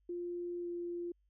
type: tone with pitch glide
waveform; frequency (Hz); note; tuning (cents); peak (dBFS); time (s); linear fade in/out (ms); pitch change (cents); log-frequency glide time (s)
sine; 349.9 to 347.1; F4 to F4; +3 to -11; -37; 0.09-1.12; 5; -14; 0.61-0.67
effects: added 50 Hz sine -70 dBFS peak until 1.29 s